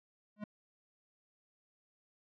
square tone with exponential growth, 209.5 Hz, G#3, 15 cents sharp, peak -36 dBFS, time 0.36-0.44 s, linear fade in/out 5 ms, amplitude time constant 16 ms, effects low-pass 2000 Hz 12 dB/octave

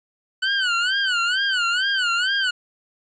25% pulse tone with vibrato, 1490 Hz, F#6, 12 cents sharp, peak -15 dBFS, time 0.42-2.51 s, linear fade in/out 10 ms, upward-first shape sine, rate 2.2 Hz, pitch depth 140 cents each way, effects resampled to 16000 Hz + 9-bit

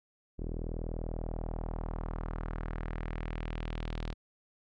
sawtooth tone with low-pass filter sweep, 40.16 Hz, E1, 44 cents flat, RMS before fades -37 dBFS, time 0.38-4.14 s, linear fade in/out 20 ms, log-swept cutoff 380 to 4100 Hz, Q 1.7, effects none

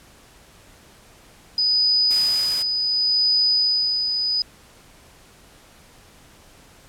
sine tone with tremolo, 4978 Hz, D#8, in tune, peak -15 dBFS, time 1.58-4.42 s, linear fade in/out 2 ms, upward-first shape sine, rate 0.69 Hz, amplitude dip 45%
white noise, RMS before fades -32 dBFS, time 2.1-2.63 s, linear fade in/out 10 ms
effects pink hiss -50 dBFS RMS until 6.88 s + low-pass 12000 Hz 12 dB/octave

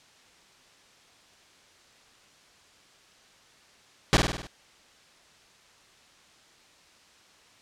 pink noise with echo, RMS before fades -18 dBFS, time 4.13-4.17 s, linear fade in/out 0 ms, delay 50 ms, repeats 6, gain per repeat -4 dB, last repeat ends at 4.47 s, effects white hiss -57 dBFS RMS until 7.61 s + low-pass 6000 Hz 12 dB/octave

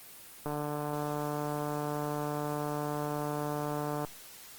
click train, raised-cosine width 1 ms, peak -21 dBFS, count 532, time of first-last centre 0.46-4.048 s, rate 148 Hz, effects white hiss -50 dBFS RMS until 4.58 s + Opus 24 kbps

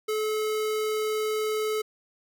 square tone, 430.9 Hz, A4, 36 cents flat, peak -26 dBFS, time 0.08-1.82 s, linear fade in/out 10 ms, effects none

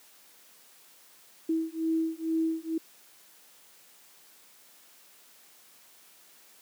sine beating tone pair, 322.5 / 324.7 Hz, E4 / E4, -38 / -26 cents, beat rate 2.2 Hz, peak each -29 dBFS, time 1.49-2.78 s, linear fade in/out 5 ms, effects white hiss -57 dBFS RMS until 6.61 s + high-pass 200 Hz 12 dB/octave

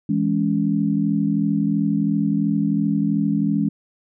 sine chord, C# minor, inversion first, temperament equal with one note detuned, 164.81 / 207.7 / 280.4 Hz, E3 / G#3 / C#4, 0 / 0 / +20 cents, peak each -23 / -20 / -22 dBFS, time 0.09-3.69 s, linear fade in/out 5 ms, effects none

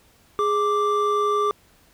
triangle tone pair together, 415.3 / 1174.7 Hz, G#4 / D6, 0 / 0 cents, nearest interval octave + tritone, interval 1800 cents, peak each -20 / -19 dBFS, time 0.39-1.51 s, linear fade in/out 0 ms, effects pink hiss -57 dBFS RMS until 1.93 s

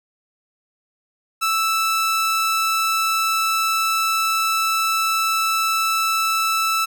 sawtooth tone, 1318.5 Hz, E6, in tune, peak -14 dBFS, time 1.41-6.86 s, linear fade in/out 20 ms, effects none

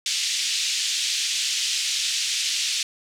pink band-pass noise, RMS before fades -25 dBFS, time 0.06-2.83 s, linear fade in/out 2 ms, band 2800 to 7400 Hz, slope 24 dB/octave, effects none

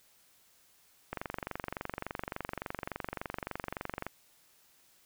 click train, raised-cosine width 0.5 ms, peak -20 dBFS, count 70, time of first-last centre 1.13-4.066 s, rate 23.5 Hz, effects white hiss -65 dBFS RMS until 5.05 s

